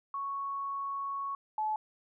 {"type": "tone pair in turn", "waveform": "sine", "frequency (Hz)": [1108.7, 861.3], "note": ["C#6", "A5"], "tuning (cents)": [0, -37], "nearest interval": "major third", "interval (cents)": 437, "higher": "first", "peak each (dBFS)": [-33, -29], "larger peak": "second", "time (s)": [[0.14, 1.35], [1.58, 1.76]], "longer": "first", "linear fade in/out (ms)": 2, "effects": []}